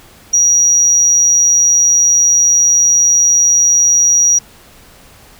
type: tone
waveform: sine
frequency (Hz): 5760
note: F#8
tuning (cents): -47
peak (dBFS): -6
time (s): 0.33-4.39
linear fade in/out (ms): 10
effects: tanh soft clip ceiling -2 dBFS + pink hiss -42 dBFS RMS until 5.39 s